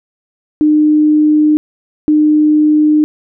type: tone pair in turn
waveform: sine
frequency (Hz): 303.5 / 303.5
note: D#4 / D#4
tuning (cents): -43 / -43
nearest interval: unison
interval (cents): 0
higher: neither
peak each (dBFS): -6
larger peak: neither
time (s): 0.61-1.57 / 2.08-3.04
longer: neither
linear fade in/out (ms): 0
effects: none